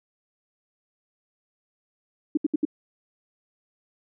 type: tone bursts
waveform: sine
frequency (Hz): 302.5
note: D#4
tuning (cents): -49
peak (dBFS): -18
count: 4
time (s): 2.35-2.652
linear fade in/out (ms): 5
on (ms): 23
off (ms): 70
effects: none